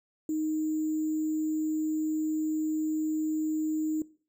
sine tone with sample-and-hold, 311.1 Hz, D#4, in tune, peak -27 dBFS, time 0.29-4.02 s, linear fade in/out 2 ms, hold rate 7350 Hz, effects noise-tail reverb RT60 0.4 s tail -19 dB re dry

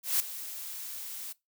blue noise with ADSR envelope, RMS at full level -25 dBFS, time 0.03-1.33 s, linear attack 170 ms, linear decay 4 ms, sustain -15 dB, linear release 12 ms, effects noise-tail reverb RT60 0.2 s tail -21 dB re dry

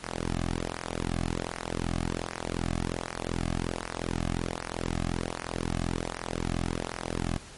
sawtooth tone with flanger, 42.76 Hz, F1, 36 cents flat, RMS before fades -32 dBFS, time 0.03-7.38 s, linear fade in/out 0 ms, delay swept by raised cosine 0.26 to 2.16 ms, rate 1.3 Hz, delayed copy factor -0.95, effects pink hiss -47 dBFS RMS until 7.57 s + MP3 48 kbps

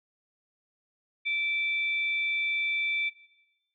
sine tone pair together, 2328 / 3550 Hz, D7 / A7, -16 / +15 cents, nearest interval perfect fifth, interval 731 cents, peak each -27 / -36 dBFS, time 1.25-3.1 s, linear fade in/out 20 ms, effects noise-tail reverb RT60 1.0 s tail -17 dB re dry

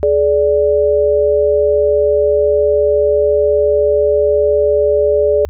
sine tone pair together, 422.9 / 584 Hz, G#4 / D5, +31 / -10 cents, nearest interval tritone, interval 559 cents, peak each -12 dBFS, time 0.03-5.45 s, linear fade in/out 0 ms, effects added 74 Hz sine -27 dBFS peak until 5.49 s

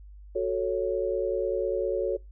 sine chord, F# minor, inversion none, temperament equal, 370 / 440 / 554.4 Hz, F#4 / A4 / C#5, 0 / 0 / 0 cents, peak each -29 dBFS, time 0.35-2.17 s, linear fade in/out 10 ms, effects noise-tail reverb RT60 0.2 s tail -23 dB re dry + added 50 Hz sine -44 dBFS peak until 2.31 s

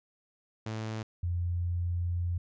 sawtooth / sine tone pair in turn, 110 / 87.31 Hz, A2 / F2, 0 / 0 cents, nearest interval major third, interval 400 cents, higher first, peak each -30 / -28 dBFS, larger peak second, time 0.66-1.03 / 1.23-2.38 s, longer second, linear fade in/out 5 ms, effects resampled to 16000 Hz

